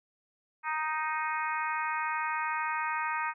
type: harmonic tone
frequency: 311.1 Hz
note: D#4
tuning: in tune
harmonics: 3 / 4 / 5 / 6 / 7 / 8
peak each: -33 / -35 / -37 / -39 / -40 / -41 dBFS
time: 0.63-3.34 s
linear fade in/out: 50 ms
effects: none